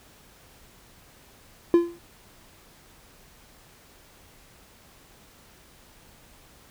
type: tone with exponential decay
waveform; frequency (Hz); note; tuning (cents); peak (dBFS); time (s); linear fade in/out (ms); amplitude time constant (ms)
triangle; 343; F4; -31; -9; 1.74-1.99; 1; 53
effects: pink hiss -54 dBFS RMS until 6.7 s